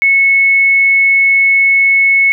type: tone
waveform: sine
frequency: 2199 Hz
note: C#7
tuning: 14 cents flat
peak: -6 dBFS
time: 0.02-2.32 s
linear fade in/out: 0 ms
effects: none